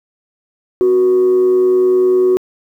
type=tone with frequency modulation; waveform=sine; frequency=370 Hz; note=F#4; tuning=in tune; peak=-7 dBFS; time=0.81-2.37 s; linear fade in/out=0 ms; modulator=110 Hz; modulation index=0.23; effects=tanh soft clip ceiling -6 dBFS + 8-bit